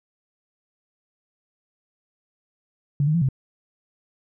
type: tone with pitch steps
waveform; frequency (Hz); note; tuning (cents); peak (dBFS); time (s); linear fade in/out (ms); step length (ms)
sine; 143 / 153.6 / 169.9 / 133.1; D3 / D#3 / F3 / C3; -46 / -22 / -47 / +30; -17; 3-3.288; 2; 72
effects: none